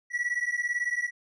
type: beating tone pair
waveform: triangle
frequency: 1930 / 1948 Hz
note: B6 / B6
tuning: -40 / -24 cents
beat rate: 18 Hz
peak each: -28 dBFS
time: 0.1-1.11 s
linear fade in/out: 50 ms
effects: resampled to 22050 Hz